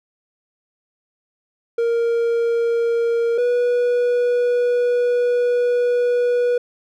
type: tone pair in turn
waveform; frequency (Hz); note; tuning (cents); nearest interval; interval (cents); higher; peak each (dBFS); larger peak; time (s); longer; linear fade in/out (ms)
triangle; 466.2 / 486.8; A#4 / B4; 0 / -25; minor second; 75; second; -14 / -13; second; 1.78-3.38 / 3.38-6.58; second; 5
effects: none